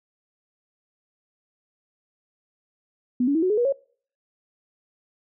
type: tone with pitch steps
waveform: sine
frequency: 247.9 / 283.1 / 323.3 / 369.3 / 421.8 / 481.7 / 550.1 Hz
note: B3 / C#4 / E4 / F#4 / G#4 / B4 / C#5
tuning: +7 / +37 / -34 / -3 / +27 / -43 / -13 cents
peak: -18 dBFS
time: 3.2-3.725 s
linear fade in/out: 5 ms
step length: 75 ms
effects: noise-tail reverb RT60 0.5 s tail -25 dB re dry